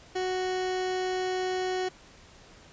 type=tone; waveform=30% pulse; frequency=370 Hz; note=F#4; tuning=in tune; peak=-25 dBFS; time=0.15-1.89 s; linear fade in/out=10 ms; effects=pink hiss -53 dBFS RMS until 2.72 s + resampled to 16000 Hz